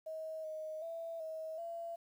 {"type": "tone with pitch steps", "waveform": "sine", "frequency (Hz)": [635, 625, 663, 637, 675], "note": ["D#5", "D#5", "E5", "D#5", "E5"], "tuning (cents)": [35, 8, 10, 41, 41], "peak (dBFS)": -40, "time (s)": [0.06, 1.96], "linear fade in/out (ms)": 10, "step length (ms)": 380, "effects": ["11-bit"]}